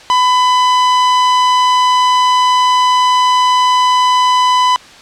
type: tone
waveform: 45% pulse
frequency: 1001 Hz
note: B5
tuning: 23 cents sharp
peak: -8 dBFS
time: 0.1-4.76 s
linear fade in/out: 0 ms
effects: white hiss -37 dBFS RMS until 5.01 s + low-pass 5000 Hz 12 dB/octave